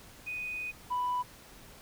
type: tone pair in turn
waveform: sine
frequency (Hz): 2489 / 990.1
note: D#7 / B5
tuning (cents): 0 / +4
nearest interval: octave + major third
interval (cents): 1596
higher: first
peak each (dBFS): -34 / -27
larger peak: second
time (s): 0.26-0.72 / 0.9-1.23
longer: first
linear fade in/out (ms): 20
effects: tanh soft clip ceiling -26 dBFS + pink hiss -53 dBFS RMS until 1.81 s